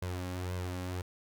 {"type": "tone with flanger", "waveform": "sawtooth", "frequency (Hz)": 90.6, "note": "F#2", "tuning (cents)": -36, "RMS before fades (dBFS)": -37, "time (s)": [0.02, 1.02], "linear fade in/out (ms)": 5, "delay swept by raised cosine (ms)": [1.9, 3.7], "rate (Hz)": 1.9, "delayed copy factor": 0.6, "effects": []}